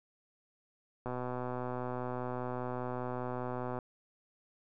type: click train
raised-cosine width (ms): 1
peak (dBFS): -24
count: 342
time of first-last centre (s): 1.06-3.788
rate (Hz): 125
effects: none